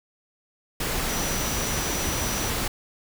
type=tone in noise; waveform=sine; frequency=5880 Hz; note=F#8; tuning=12 cents flat; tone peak=-33 dBFS; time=1.09-2.5 s; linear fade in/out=5 ms; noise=pink; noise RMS=-27 dBFS; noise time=0.8-2.68 s; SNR=-9 dB; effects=none